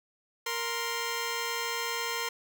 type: tone pair together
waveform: 10% pulse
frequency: 466.2 / 1046.5 Hz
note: A#4 / C6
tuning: 0 / 0 cents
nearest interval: octave + major second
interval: 1400 cents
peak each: -25 dBFS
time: 0.46-2.29 s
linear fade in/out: 5 ms
effects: none